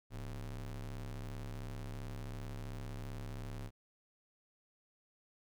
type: ring-modulated tone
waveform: square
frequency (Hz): 69.1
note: C#2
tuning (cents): -5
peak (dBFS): -39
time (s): 0.1-3.71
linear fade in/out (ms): 50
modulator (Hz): 37.7
effects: none